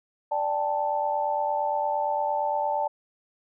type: chord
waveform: sine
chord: D suspended fourth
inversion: none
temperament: equal with one note detuned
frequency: 587.3 / 791.3 / 880 Hz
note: D5 / G5 / A5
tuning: 0 / +16 / 0 cents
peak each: -29 / -30 / -26 dBFS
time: 0.31-2.88 s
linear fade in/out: 10 ms
effects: none